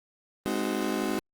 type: chord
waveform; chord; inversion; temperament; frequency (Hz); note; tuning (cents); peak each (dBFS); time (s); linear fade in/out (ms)
35% pulse; Ab dominant seventh; none; just; 207.7 / 259.6 / 311.5 / 373.8; Ab3 / C4 / Eb4 / Gb4; 0 / -13 / +2 / +18; -31; 0.46-1.19; 0
effects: Opus 32 kbps